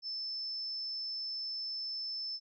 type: tone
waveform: sine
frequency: 5274 Hz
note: E8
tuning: in tune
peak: -36 dBFS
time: 0.02-2.4 s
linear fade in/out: 50 ms
effects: none